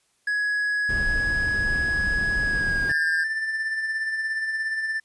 triangle tone with pitch glide, 1675 to 1610.5 Hz, G#6 to G6, +14 to +46 cents, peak -20 dBFS, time 0.27-3.24 s, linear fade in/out 5 ms, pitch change -68 cents, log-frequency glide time 2.41-3.06 s
brown noise, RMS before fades -30 dBFS, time 0.89-2.92 s, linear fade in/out 2 ms
triangle tone with tremolo, 1772 Hz, A6, 12 cents sharp, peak -21 dBFS, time 2.89-5 s, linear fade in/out 5 ms, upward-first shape sine, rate 17 Hz, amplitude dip 40%
effects white hiss -67 dBFS RMS until 5.04 s + resampled to 24000 Hz

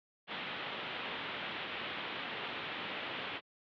white low-pass noise, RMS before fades -41 dBFS, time 0.27-3.41 s, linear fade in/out 50 ms, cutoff 3500 Hz, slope 48 dB/octave, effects high-pass 150 Hz 12 dB/octave

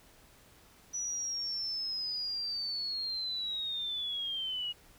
sine linear sweep, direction down, 5920 to 2875 Hz, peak -33 dBFS, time 0.93-4.73 s, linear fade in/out 20 ms, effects pink hiss -60 dBFS RMS until 4.98 s

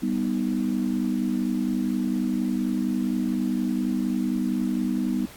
sine chord, G augmented, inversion none, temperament equal, 196 / 246.9 / 311.1 Hz, G3 / B3 / D#4, 0 / 0 / 0 cents, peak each -27 / -25 / -29 dBFS, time 0.02-5.26 s, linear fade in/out 10 ms, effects pink hiss -46 dBFS RMS until 5.36 s + AAC 64 kbps

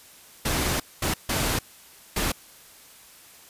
pink noise bursts at uneven times, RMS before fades -25 dBFS, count 4, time 0.45-0.8 / 1.02-1.14 / 1.29-1.59 / 2.16-2.32 s, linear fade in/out 5 ms, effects white hiss -50 dBFS RMS until 3.49 s + resampled to 32000 Hz

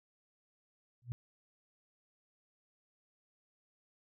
sine tone with exponential growth, 121.5 Hz, B2, 28 cents flat, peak -32 dBFS, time 1.02-1.12 s, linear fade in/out 0 ms, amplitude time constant 21 ms, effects none

